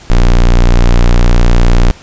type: tone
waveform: square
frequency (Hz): 29.7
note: A#0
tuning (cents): +33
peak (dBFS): -4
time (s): 0.1-1.91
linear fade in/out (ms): 0
effects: pink hiss -36 dBFS RMS until 2.02 s + resampled to 16000 Hz